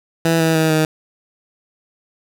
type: tone with pitch steps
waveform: 15% pulse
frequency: 164.81 / 161.98 / 159.2 / 156.46 Hz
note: E3 / E3 / D#3 / D#3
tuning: 0 / -30 / +40 / +10 cents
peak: -7 dBFS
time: 0.25-0.85 s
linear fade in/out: 2 ms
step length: 150 ms
effects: none